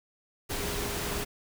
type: tone in noise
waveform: sine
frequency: 408.4 Hz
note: G#4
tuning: 29 cents flat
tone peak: -39 dBFS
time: 0.49-1.25 s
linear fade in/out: 20 ms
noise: pink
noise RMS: -33 dBFS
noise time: 0.49-1.25 s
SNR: -9 dB
effects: none